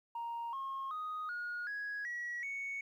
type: tone with pitch steps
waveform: sine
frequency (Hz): 934 / 1079.1 / 1246.7 / 1440.4 / 1664.2 / 1922.7 / 2221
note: A#5 / C#6 / D#6 / F#6 / G#6 / B6 / C#7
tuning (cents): +3 / -47 / +3 / -47 / +3 / -47 / +3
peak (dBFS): -36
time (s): 0.15-2.81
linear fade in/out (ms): 5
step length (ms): 380
effects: tanh soft clip ceiling -35 dBFS + 12-bit